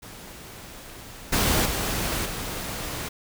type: noise with level steps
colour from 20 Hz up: pink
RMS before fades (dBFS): -42 / -22 / -27 / -32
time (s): 0.02-3.09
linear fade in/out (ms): 10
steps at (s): 1.32 / 1.65 / 2.25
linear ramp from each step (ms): 10
effects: none